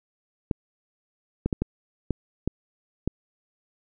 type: clicks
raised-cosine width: 3 ms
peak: -11 dBFS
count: 7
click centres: 0.512 / 1.46 / 1.528 / 1.62 / 2.107 / 2.476 / 3.076 s
effects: none